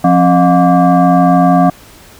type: tone with frequency modulation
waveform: sine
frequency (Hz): 269.2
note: C4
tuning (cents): +49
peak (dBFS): -5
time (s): 0.04-1.7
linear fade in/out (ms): 5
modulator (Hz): 445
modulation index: 1.5
effects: pink hiss -39 dBFS RMS until 2.19 s